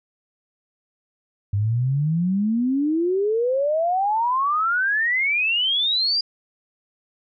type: exponential sweep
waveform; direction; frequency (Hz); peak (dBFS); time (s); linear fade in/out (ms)
sine; up; 98 to 4878; -18; 1.53-6.21; 5
effects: none